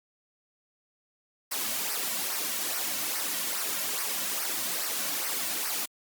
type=noise with flanger; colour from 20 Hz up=white; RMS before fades=-31 dBFS; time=1.51-5.86 s; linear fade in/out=10 ms; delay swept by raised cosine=0.27 to 2.47 ms; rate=2.4 Hz; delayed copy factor=-0.65; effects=high-pass 200 Hz 12 dB/octave + Opus 48 kbps